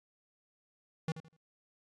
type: tone with echo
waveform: square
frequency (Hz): 160.6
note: E3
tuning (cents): -45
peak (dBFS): -32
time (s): 1.08-1.12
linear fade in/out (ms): 2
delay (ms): 82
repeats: 3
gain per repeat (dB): -12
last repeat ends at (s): 1.366
effects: low-pass 7000 Hz 12 dB/octave + AAC 64 kbps